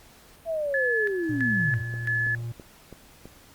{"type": "linear sweep", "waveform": "sine", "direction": "down", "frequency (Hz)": [674, 83.8], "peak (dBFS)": -25, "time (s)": [0.45, 1.83], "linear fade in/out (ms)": 50}
{"type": "tone with tremolo", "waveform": "sine", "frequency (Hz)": 1717, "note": "A6", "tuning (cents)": -43, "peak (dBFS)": -23, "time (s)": [0.74, 2.35], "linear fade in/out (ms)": 2, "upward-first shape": "square", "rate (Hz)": 1.5, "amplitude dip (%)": 75}
{"type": "tone", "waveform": "triangle", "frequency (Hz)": 117.2, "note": "A#2", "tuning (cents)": 10, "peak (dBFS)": -28, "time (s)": [1.29, 2.52], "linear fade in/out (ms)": 5}
{"type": "click train", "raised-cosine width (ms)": 2, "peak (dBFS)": -28, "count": 5, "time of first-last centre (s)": [1.94, 3.256], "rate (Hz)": 3.04}
{"effects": ["pink hiss -53 dBFS RMS until 3.54 s", "Opus 48 kbps"]}